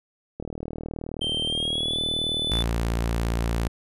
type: click train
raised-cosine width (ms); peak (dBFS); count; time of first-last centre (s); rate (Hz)
2; -19; 83; 0.4-2.497; 39.1
type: tone with pitch glide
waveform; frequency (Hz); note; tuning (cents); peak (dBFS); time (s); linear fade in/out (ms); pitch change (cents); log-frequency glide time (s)
triangle; 3136 to 3500; G7 to A7; 0 to -10; -23; 1.21-2.63; 10; +190; 1.45-2
type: tone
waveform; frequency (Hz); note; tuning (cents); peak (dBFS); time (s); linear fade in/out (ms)
sawtooth; 57.4; A#1; -26; -19; 2.51-3.68; 5
effects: resampled to 32000 Hz